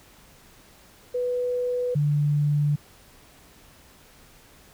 sine tone pair in turn, 493.9 / 146.84 Hz, B4 / D3, 0 / 0 cents, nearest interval octave + major sixth, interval 2100 cents, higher first, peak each -23 / -19 dBFS, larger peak second, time 1.14-1.95 / 1.95-2.76 s, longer neither, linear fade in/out 10 ms, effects pink hiss -53 dBFS RMS until 4.73 s

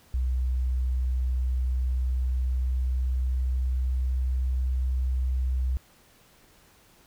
sine tone with pitch glide, 63.1 to 63.94 Hz, B1 to C2, +38 to -39 cents, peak -23 dBFS, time 0.14-5.77 s, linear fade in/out 0 ms, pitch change +23 cents, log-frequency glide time 1.6-4.69 s, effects pink hiss -58 dBFS RMS until 7.06 s

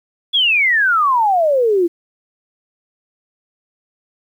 sine exponential sweep, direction down, 3457 to 329.6 Hz, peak -11 dBFS, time 0.33-1.88 s, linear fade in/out 20 ms, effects 8-bit

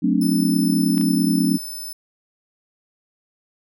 sine chord, D dominant seventh, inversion first, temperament just, 183.54 / 220.2 / 264.3 / 293.7 Hz, F#3 / A3 / C4 / D4, -14 / +2 / +18 / 0 cents, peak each -21 dBFS, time 0.02-1.58 s, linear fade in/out 20 ms
5% pulse tone, 5274 Hz, E8, in tune, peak -24 dBFS, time 0.21-1.93 s, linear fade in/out 5 ms
clicks, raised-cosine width 0.3 ms, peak -22 dBFS, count 2, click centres 0.979 / 1.012 s
effects none

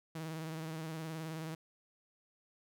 sawtooth tone with vibrato, 159.8 Hz, D#3, 47 cents sharp, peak -36 dBFS, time 0.15-1.55 s, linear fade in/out 5 ms, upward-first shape triangle, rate 19 Hz, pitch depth 55 cents each way, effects none

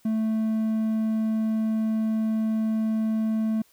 triangle tone, 220 Hz, A3, in tune, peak -20 dBFS, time 0.05-3.62 s, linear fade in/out 5 ms, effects white hiss -61 dBFS RMS until 3.72 s

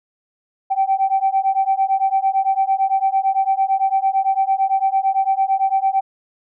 sine beating tone pair, 770 / 778.9 Hz, G5 / G5, -31 / -11 cents, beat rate 8.9 Hz, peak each -17 dBFS, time 0.7-6.01 s, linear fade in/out 20 ms, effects tanh soft clip ceiling -8 dBFS

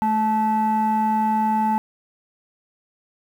sine tone pair together, 217.4 / 870 Hz, A3 / A5, -21 / -20 cents, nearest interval 2 octaves, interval 2401 cents, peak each -20 / -17 dBFS, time 0.02-1.78 s, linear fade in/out 0 ms, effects tanh soft clip ceiling -14 dBFS + 8-bit

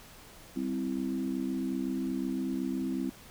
sine chord, C major, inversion second, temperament equal, 196 / 261.6 / 329.6 Hz, G3 / C4 / E4, 0 / 0 / 0 cents, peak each -36 / -32 / -36 dBFS, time 0.56-3.1 s, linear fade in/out 5 ms, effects pink hiss -52 dBFS RMS until 3.3 s

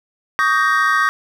triangle chord, Eb dominant seventh, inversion third, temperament equal with one note detuned, 1130.1 / 1244.5 / 1568 / 1864.7 Hz, Db6 / Eb6 / G6 / Bb6, +33 / 0 / 0 / 0 cents, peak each -17 dBFS, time 0.39-1.09 s, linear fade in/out 0 ms, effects none

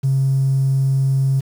triangle tone, 134.9 Hz, C#3, 47 cents flat, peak -10 dBFS, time 0.03-1.41 s, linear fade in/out 20 ms, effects tanh soft clip ceiling -11 dBFS + 7-bit

